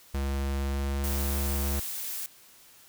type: tone with pitch glide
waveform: square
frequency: 68.8 to 69.8 Hz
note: C#2 to C#2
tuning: -12 to +13 cents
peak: -28 dBFS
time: 0.14-1.8 s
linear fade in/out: 5 ms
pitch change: +25 cents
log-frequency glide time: 0.53-1.41 s
type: noise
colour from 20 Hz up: blue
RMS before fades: -35 dBFS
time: 1.04-2.26 s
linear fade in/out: 0 ms
effects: white hiss -55 dBFS RMS until 2.88 s